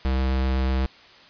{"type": "tone with vibrato", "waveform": "square", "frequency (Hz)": 65.41, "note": "C2", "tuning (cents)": 0, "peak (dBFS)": -21, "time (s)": [0.05, 0.86], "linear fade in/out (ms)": 0, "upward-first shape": "triangle", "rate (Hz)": 8, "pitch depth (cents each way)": 9, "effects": ["white hiss -49 dBFS RMS until 1.29 s", "resampled to 11025 Hz"]}